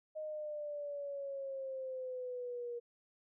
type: exponential sweep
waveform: sine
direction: down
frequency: 622.3 to 474 Hz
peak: -39 dBFS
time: 0.15-2.8 s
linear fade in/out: 20 ms
effects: none